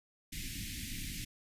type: band-stop noise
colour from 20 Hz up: pink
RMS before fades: -41 dBFS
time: 0.32-1.25 s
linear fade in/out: 10 ms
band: 290 to 1900 Hz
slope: 48 dB/octave
effects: resampled to 32000 Hz